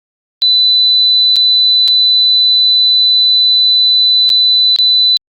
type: tone with dropouts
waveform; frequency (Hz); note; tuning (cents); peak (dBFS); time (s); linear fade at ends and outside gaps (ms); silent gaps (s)
sine; 3997; B7; +20; -6; 0.42-5.17; 0; 1.358-1.365 / 1.877-1.882 / 4.293-4.301 / 4.762-4.787
effects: Opus 48 kbps